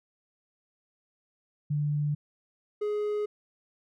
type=tone pair in turn; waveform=sine / triangle; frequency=147.5 / 418.3 Hz; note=D3 / G#4; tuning=+8 / +12 cents; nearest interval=octave + tritone; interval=1804 cents; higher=second; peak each=-25 dBFS; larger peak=neither; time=1.7-2.15 / 2.81-3.26 s; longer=neither; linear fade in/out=10 ms; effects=none